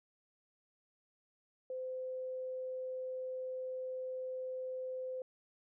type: tone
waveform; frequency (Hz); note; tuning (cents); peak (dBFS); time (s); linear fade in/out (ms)
sine; 514; C5; -31; -38; 1.7-5.22; 2
effects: none